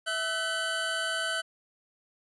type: tone pair together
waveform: 25% pulse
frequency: 656.3 / 1513 Hz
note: E5 / F#6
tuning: -8 / +38 cents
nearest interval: octave + major second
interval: 1446 cents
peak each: -31 / -26 dBFS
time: 0.06-1.42 s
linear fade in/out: 20 ms
effects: resampled to 24000 Hz